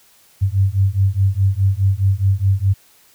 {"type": "beating tone pair", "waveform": "sine", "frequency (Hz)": [95, 99.8], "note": ["F#2", "G2"], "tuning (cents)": [46, 32], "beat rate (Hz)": 4.8, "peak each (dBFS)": [-16, -16], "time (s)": [0.41, 2.74], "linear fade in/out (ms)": 20, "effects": ["white hiss -52 dBFS RMS until 3.14 s"]}